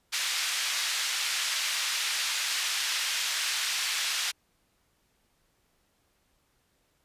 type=band-pass noise; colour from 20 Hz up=white; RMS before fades=-30 dBFS; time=0.12-4.32 s; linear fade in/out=20 ms; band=1600 to 5200 Hz; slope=12 dB/octave; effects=pink hiss -71 dBFS RMS until 7.04 s + resampled to 32000 Hz